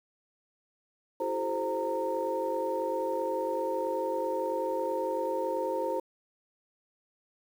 sine tone cluster, 330.7 / 378.3 / 428.9 / 524 / 920 Hz, E4 / F#4 / A4 / C5 / A#5, +6 / +38 / -44 / +2 / -23 cents, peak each -37 / -36 / -37 / -31 / -34 dBFS, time 1.2-6 s, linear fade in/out 5 ms, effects tanh soft clip ceiling -18 dBFS + 9-bit

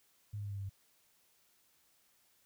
sine tone with pitch steps, 103.83 / 102.52 / 101.22 / 99.95 / 98.68 / 97.44 Hz, G#2 / G#2 / G#2 / G2 / G2 / G2, 0 / -22 / -44 / +34 / +12 / -10 cents, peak -38 dBFS, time 0.33-0.696 s, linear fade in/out 10 ms, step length 61 ms, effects white hiss -71 dBFS RMS until 2.45 s

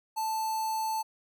square tone with notch filter, 880 Hz, A5, in tune, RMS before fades -31 dBFS, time 0.16-1.03 s, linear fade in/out 20 ms, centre 2800 Hz, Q 1.8, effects none

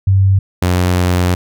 sine / sawtooth tone pair in turn, 96.7 / 89.81 Hz, G2 / F2, -23 / +49 cents, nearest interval minor second, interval 128 cents, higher first, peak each -7 dBFS, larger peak neither, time 0.07-0.39 / 0.62-1.35 s, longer second, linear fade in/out 5 ms, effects none

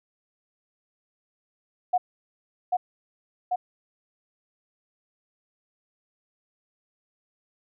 sine tone with echo, 726 Hz, F#5, 33 cents flat, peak -18 dBFS, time 1.93-1.98 s, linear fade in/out 10 ms, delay 790 ms, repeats 2, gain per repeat -2 dB, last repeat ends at 3.56 s, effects none

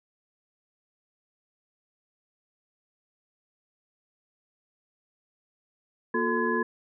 sine tone cluster, 236.2 / 357.4 / 441.2 / 1022 / 1689 Hz, A#3 / F4 / A4 / C6 / G#6, +23 / +40 / +5 / -41 / +29 cents, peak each -30 dBFS, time 6.14-6.63 s, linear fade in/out 5 ms, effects none

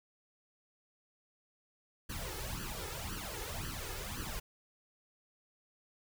pink noise with flanger, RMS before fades -41 dBFS, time 2.09-4.4 s, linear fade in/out 10 ms, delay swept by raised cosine 0.66 to 2.36 ms, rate 1.9 Hz, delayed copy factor +0.85, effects none

